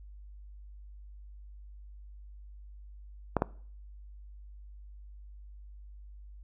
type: clicks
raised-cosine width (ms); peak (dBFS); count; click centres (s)
1; -11; 2; 3.367 / 3.421
effects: noise-tail reverb RT60 0.5 s tail -21 dB re dry + added 50 Hz sine -46 dBFS peak until 6.43 s